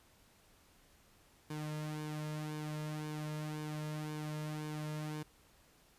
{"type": "tone with flanger", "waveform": "sawtooth", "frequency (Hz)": 152.5, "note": "D#3", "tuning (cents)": -34, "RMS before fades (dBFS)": -41, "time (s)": [1.5, 5.23], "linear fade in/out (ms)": 5, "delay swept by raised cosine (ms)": [1.5, 2.7], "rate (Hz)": 1.9, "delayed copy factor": -0.6, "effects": ["pink hiss -66 dBFS RMS until 5.98 s", "resampled to 32000 Hz"]}